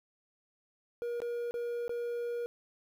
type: tone with dropouts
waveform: triangle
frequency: 476 Hz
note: A#4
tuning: 36 cents sharp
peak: -31 dBFS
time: 1.02-2.46 s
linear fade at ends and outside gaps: 0 ms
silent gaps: 1.203-1.219 / 1.51-1.541 / 1.88-1.894 s
effects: 11-bit